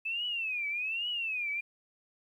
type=tone with vibrato; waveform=sine; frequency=2598 Hz; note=E7; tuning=26 cents flat; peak=-31 dBFS; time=0.05-1.61 s; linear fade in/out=10 ms; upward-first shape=triangle; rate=1.2 Hz; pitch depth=230 cents each way; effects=11-bit